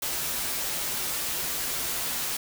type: noise with comb filter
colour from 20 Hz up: white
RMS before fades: -30 dBFS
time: 0.02-2.37 s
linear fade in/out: 5 ms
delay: 9.8 ms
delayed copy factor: -0.5
effects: none